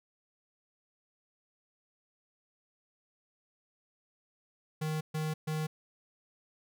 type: tone bursts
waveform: square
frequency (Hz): 155.56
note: D#3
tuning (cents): 0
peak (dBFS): -32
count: 3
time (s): 4.81-5.67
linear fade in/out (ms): 10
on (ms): 200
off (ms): 130
effects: none